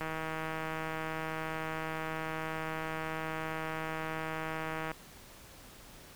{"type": "click train", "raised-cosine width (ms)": 0.5, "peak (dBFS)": -22, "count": 781, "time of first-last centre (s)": [0.01, 4.916], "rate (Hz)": 159, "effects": ["pink hiss -53 dBFS RMS until 6.15 s"]}